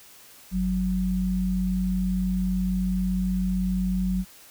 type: tone pair together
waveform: sine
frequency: 49 / 185 Hz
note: G1 / F#3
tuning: 0 / 0 cents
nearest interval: octave + major seventh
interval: 2300 cents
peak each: -28 / -23 dBFS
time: 0.51-4.25 s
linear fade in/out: 50 ms
effects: white hiss -50 dBFS RMS until 4.5 s